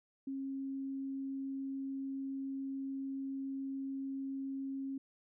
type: tone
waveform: sine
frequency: 270.7 Hz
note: C#4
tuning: 41 cents flat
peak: -37 dBFS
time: 0.27-4.98 s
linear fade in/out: 5 ms
effects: none